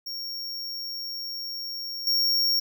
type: tone with level steps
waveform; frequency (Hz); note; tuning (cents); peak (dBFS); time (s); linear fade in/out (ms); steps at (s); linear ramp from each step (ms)
square; 5530; F8; -18; -32 / -21; 0.06-2.6; 10; 2.07; 2
effects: none